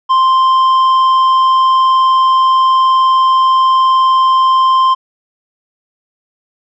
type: tone with tanh clipping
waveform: triangle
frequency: 1046.5 Hz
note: C6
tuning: in tune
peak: -8 dBFS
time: 0.09-4.95 s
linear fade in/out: 20 ms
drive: 10 dB
effects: none